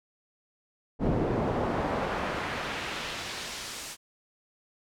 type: noise with band-pass filter sweep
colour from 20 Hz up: brown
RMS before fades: -31 dBFS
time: 0.99-3.97 s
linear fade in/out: 50 ms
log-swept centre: 330 to 8500 Hz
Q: 0.82
effects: none